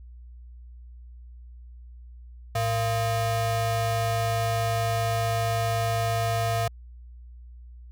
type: ring-modulated tone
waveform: square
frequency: 287.4 Hz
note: D4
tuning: 37 cents flat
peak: -21 dBFS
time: 2.55-6.68 s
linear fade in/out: 5 ms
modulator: 398 Hz
effects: added 60 Hz sine -42 dBFS peak until 7.91 s